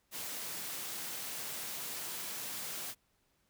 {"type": "high-pass noise", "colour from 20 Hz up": "white", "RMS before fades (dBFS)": -41, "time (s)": [0.11, 2.95], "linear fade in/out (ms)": 50, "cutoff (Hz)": 100, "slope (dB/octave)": 96, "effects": ["pink hiss -75 dBFS RMS until 3.49 s"]}